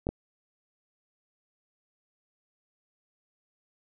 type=clicks; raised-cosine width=2 ms; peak=-17 dBFS; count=2; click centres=0.069 / 0.09 s; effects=none